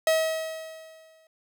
45% pulse tone with exponential decay, 640 Hz, D#5, 49 cents sharp, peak -18 dBFS, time 0.07-1.27 s, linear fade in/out 2 ms, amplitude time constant 260 ms, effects none

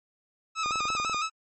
sawtooth tone with vibrato, 1261 Hz, D#6, 23 cents sharp, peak -23 dBFS, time 0.55-1.3 s, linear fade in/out 50 ms, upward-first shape square, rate 6 Hz, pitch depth 52 cents each way
click train, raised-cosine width 1 ms, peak -24 dBFS, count 11, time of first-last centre 0.66-1.145 s, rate 20.6 Hz
effects MP3 32 kbps

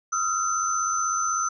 sine tone cluster, 1267 / 1363 / 6090 Hz, D#6 / F6 / F#8, +31 / -43 / +49 cents, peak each -27 dBFS, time 0.12-1.49 s, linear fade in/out 10 ms, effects none

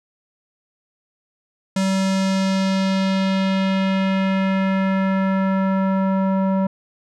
square tone with low-pass filter sweep, 191.8 Hz, G3, 37 cents flat, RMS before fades -19 dBFS, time 1.76-6.67 s, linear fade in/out 5 ms, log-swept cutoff 7700 to 910 Hz, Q 1.4, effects none

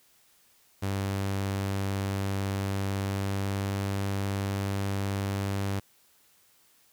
sawtooth tone with pitch glide, 98 to 98.74 Hz, G2 to G2, 0 to +13 cents, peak -24 dBFS, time 0.82-5.8 s, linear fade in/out 10 ms, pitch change +13 cents, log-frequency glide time 2.94-3.72 s, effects white hiss -63 dBFS RMS until 6.92 s

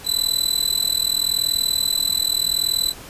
sawtooth tone with amplitude modulation, 4000 Hz, B7, 21 cents sharp, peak -11 dBFS, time 0.04-2.94 s, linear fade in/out 50 ms, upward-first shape sine, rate 40.8 Hz, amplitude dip 95%, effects pink hiss -39 dBFS RMS until 3.09 s + resampled to 32000 Hz

